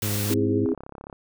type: harmonic tone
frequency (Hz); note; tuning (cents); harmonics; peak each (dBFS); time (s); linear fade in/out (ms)
103.83; G#2; 0; 1 / 2 / 3 / 4 / 5; -26 / -32 / -36 / -38 / -40; 0.02-0.66; 10
type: noise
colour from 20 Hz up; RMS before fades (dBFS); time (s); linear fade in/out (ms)
white; -30; 0.02-0.34; 2
type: chord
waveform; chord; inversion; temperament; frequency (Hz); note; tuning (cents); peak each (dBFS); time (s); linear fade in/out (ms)
sine; C augmented; none; just; 261.6 / 327 / 408.8; C4 / E4 / G#4; 0 / -14 / -27; -25 / -26 / -25; 0.3-0.74; 2
type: click train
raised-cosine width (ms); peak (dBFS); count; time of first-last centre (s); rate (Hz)
1; -25; 17; 0.66-1.128; 34.2
effects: none